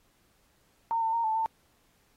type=tone with pitch steps; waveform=sine; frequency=915 / 897 / 925 / 878 / 895 Hz; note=A#5 / A5 / A#5 / A5 / A5; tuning=-32 / +33 / -14 / -4 / +29 cents; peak=-25 dBFS; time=0.91-1.46 s; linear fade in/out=0 ms; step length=110 ms; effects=pink hiss -68 dBFS RMS until 2.16 s + AAC 48 kbps